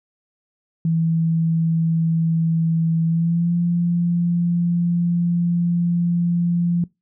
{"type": "tone with pitch glide", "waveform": "sine", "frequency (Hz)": [163.8, 172.64], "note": ["E3", "F3"], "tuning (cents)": [-11, -20], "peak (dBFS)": -16, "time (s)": [0.85, 6.84], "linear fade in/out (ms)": 2, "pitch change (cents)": 91, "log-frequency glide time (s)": [3.05, 3.54], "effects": ["noise-tail reverb RT60 0.2 s tail -22 dB re dry"]}